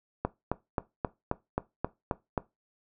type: click train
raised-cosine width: 1 ms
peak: -13 dBFS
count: 9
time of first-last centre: 0.25-2.378 s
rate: 3.76 Hz
effects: noise-tail reverb RT60 0.2 s tail -18 dB re dry